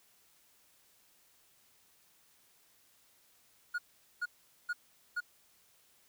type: tone bursts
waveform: triangle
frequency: 1441 Hz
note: F#6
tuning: 46 cents flat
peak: -30 dBFS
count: 4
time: 3.74-5.206 s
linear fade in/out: 10 ms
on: 44 ms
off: 430 ms
effects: white hiss -67 dBFS RMS until 6.08 s